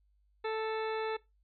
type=harmonic tone with a mistuned harmonic; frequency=440 Hz; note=A4; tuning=in tune; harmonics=1 / 2 / 3 / 4 / 5 / 6 / 8 / 9; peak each=-33 / -39 / -43 / -45 / -47 / -49 / -51 / -52 dBFS; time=0.44-1.17 s; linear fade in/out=10 ms; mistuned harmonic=9; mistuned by=+18 cents; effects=noise-tail reverb RT60 0.2 s tail -20 dB re dry + added 50 Hz sine -67 dBFS peak until 1.43 s